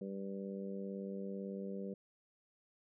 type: harmonic tone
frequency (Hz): 98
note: G2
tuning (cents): 0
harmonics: 2 / 3 / 4 / 5 / 6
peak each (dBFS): -42 / -54 / -47 / -47 / -54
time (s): 0.01-1.94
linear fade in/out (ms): 5
effects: none

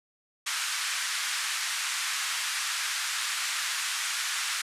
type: band-pass noise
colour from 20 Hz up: pink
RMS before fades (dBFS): -31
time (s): 0.46-4.62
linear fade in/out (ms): 10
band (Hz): 1300 to 10000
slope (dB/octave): 24
effects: resampled to 32000 Hz

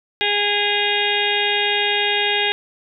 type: harmonic tone with a mistuned harmonic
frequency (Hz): 411.2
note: G#4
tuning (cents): -17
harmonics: 1 / 2 / 4 / 5 / 6 / 7 / 8 / 9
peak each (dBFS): -25 / -25 / -25 / -25 / -25 / -25 / -25 / -25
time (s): 0.21-2.52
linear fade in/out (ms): 0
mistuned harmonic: 7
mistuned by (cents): -21
effects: none

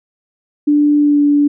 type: tone with pitch glide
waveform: sine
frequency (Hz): 294 to 290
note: D4 to D4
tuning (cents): +2 to -22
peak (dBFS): -8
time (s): 0.67-1.48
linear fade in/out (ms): 10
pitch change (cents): -24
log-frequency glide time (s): 0.98-1.21
effects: none

